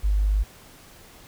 sine tone, 50.7 Hz, G#1, 41 cents flat, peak -18 dBFS, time 0.03-0.44 s, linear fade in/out 20 ms, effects pink hiss -49 dBFS RMS until 1.27 s

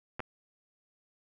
clicks, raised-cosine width 0.5 ms, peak -21 dBFS, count 2, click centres 0.195 / 0.203 s, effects none

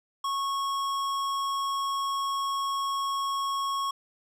sine tone with tanh clipping, 1100 Hz, C#6, 14 cents flat, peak -29 dBFS, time 0.24-3.91 s, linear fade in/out 5 ms, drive 17 dB, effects none

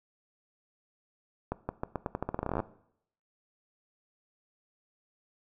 accelerating click train, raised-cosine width 1 ms, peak -17 dBFS, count 20, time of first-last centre 1.52-2.602 s, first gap 170 ms, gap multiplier 0.85, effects noise-tail reverb RT60 0.7 s tail -18 dB re dry

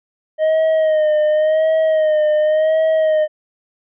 triangle tone with vibrato, 622.3 Hz, D#5, in tune, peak -10 dBFS, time 0.38-3.28 s, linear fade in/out 50 ms, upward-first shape sine, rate 0.91 Hz, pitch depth 43 cents each way, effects resampled to 8000 Hz

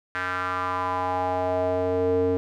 square tone with band-pass filter sweep, 91.4 Hz, F#2, 21 cents flat, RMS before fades -25 dBFS, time 0.15-2.37 s, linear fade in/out 0 ms, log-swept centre 1600 to 400 Hz, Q 3.9, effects none

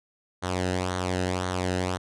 sawtooth tone with flanger, 91.3 Hz, F#2, 23 cents flat, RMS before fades -28 dBFS, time 0.42-1.98 s, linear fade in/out 20 ms, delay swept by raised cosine 0.39 to 0.9 ms, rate 1.9 Hz, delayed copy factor -0.65, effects resampled to 22050 Hz

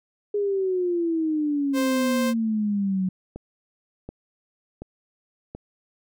sine exponential sweep, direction down, 415.3 to 183.9 Hz, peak -21 dBFS, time 0.34-3.09 s, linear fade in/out 5 ms
sawtooth tone, 523.3 Hz, C5, in tune, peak -21 dBFS, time 1.73-2.34 s, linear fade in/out 50 ms
click train, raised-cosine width 2 ms, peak -22 dBFS, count 4, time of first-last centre 3.36-5.55 s, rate 1.37 Hz
effects none

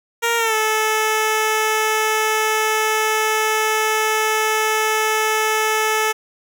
10% pulse tone with pitch glide, 466.2 to 435 Hz, A#4 to A4, 0 to -20 cents, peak -8 dBFS, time 0.22-6.13 s, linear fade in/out 20 ms, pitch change -120 cents, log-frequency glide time 0.37-0.55 s, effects none

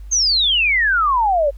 sine exponential sweep, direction down, 6510 to 542 Hz, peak -13 dBFS, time 0.11-1.51 s, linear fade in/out 20 ms, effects added 50 Hz sine -31 dBFS peak until 1.57 s + pink hiss -58 dBFS RMS until 1.57 s

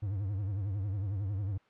triangle tone with vibrato, 99.3 Hz, G2, 23 cents sharp, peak -29 dBFS, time 0.02-1.58 s, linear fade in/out 10 ms, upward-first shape triangle, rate 11 Hz, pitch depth 150 cents each way, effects white hiss -65 dBFS RMS until 1.69 s + low-pass 2000 Hz 12 dB/octave

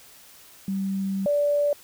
sine tone pair in turn, 194 / 581.3 Hz, G3 / D5, -18 / -18 cents, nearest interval octave + perfect fifth, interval 1900 cents, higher second, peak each -24 / -19 dBFS, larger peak second, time 0.68-1.26 / 1.26-1.73 s, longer first, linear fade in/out 2 ms, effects white hiss -50 dBFS RMS until 1.83 s

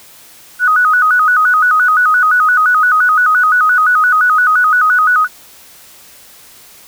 sine tone with vibrato, 1360 Hz, F6, 46 cents flat, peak -7 dBFS, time 0.59-5.28 s, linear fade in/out 50 ms, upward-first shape square, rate 5.8 Hz, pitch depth 140 cents each way, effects white hiss -40 dBFS RMS until 6.87 s

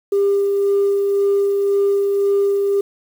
sine tone with tremolo, 399.6 Hz, G4, 33 cents sharp, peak -11 dBFS, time 0.12-2.81 s, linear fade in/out 5 ms, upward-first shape sine, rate 1.9 Hz, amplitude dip 30%, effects tanh soft clip ceiling -10 dBFS + 7-bit

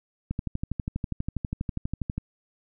click train, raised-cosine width 5 ms, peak -16 dBFS, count 24, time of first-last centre 0.31-2.18 s, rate 12.3 Hz, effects none

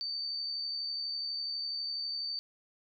sine tone with amplitude modulation, 4580 Hz, D8, 44 cents flat, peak -32 dBFS, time 0.01-2.39 s, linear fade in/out 0 ms, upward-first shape sine, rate 72.1 Hz, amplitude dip 35%, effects none

